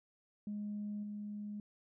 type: tone with level steps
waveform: sine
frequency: 207.7 Hz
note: G#3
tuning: in tune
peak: -37 / -40 dBFS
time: 0.47-1.6 s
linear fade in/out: 2 ms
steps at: 1.03 s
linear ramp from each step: 5 ms
effects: tanh soft clip ceiling -34 dBFS